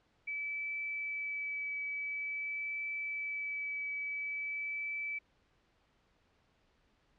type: tone with vibrato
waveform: sine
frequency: 2300 Hz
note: D7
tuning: 37 cents flat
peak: -35 dBFS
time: 0.27-5.19 s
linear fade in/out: 10 ms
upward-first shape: triangle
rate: 0.48 Hz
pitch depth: 10 cents each way
effects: pink hiss -72 dBFS RMS until 7.18 s + low-pass 4000 Hz 12 dB/octave

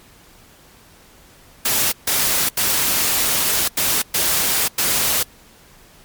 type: noise bursts at uneven times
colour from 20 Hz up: white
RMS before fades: -18 dBFS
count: 6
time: 1.65-1.92 / 2.07-2.49 / 2.57-3.68 / 3.77-4.02 / 4.14-4.68 / 4.78-5.23 s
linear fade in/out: 5 ms
effects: pink hiss -48 dBFS RMS until 6.04 s + MP3 96 kbps

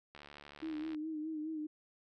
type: click train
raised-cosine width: 0.3 ms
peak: -35 dBFS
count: 59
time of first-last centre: 0.15-0.947 s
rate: 72.8 Hz
type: tone with vibrato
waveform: sine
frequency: 311.6 Hz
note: D#4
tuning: 3 cents sharp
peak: -37 dBFS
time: 0.62-1.67 s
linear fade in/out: 10 ms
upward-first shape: sine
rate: 4.8 Hz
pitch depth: 51 cents each way
effects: none

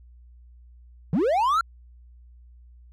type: linear sweep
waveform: triangle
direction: up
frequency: 135.7 to 1396.9 Hz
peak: -17 dBFS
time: 1.13-1.61 s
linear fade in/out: 2 ms
effects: added 60 Hz sine -47 dBFS peak until 2.92 s

